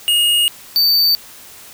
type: tone pair in turn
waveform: square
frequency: 2861 / 4581 Hz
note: F7 / D8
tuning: +41 / -44 cents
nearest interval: minor sixth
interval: 815 cents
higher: second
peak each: -12 / -11 dBFS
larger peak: second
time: 0.08-0.48 / 0.76-1.15 s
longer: first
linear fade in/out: 0 ms
effects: white hiss -39 dBFS RMS until 1.73 s